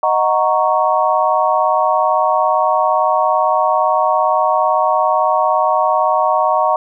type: chord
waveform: sine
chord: D# minor seventh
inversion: none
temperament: equal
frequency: 622.3 / 740 / 932.3 / 1108.7 Hz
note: D#5 / F#5 / A#5 / C#6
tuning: 0 / 0 / 0 / 0 cents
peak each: -17 dBFS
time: 0.03-6.76 s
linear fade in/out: 2 ms
effects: none